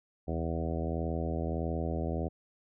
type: harmonic tone with a mistuned harmonic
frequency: 81.6 Hz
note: E2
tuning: 17 cents flat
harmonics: 1 / 2 / 3 / 4 / 5 / 6 / 7 / 8 / 9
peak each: -34 / -37 / -39 / -40 / -41 / -42 / -42 / -43 / -44 dBFS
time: 0.27-2.29 s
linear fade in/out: 20 ms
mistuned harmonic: 1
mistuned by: -96 cents
effects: none